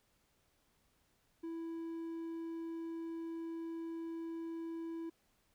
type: tone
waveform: triangle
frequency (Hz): 330.2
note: E4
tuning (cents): +3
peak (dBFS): -38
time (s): 1.43-5.1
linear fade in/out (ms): 10
effects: pink hiss -75 dBFS RMS until 5.54 s